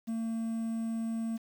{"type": "tone with quantisation", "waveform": "triangle", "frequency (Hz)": 226.4, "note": "A3", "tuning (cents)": 50, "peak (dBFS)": -29, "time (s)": [0.07, 1.38], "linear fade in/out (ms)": 20, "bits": 9, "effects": []}